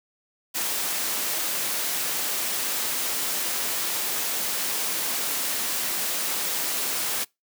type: noise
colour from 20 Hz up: white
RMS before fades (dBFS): -27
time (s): 0.54-7.25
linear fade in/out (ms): 20
effects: noise-tail reverb RT60 0.2 s tail -25 dB re dry + high-pass 200 Hz 12 dB/octave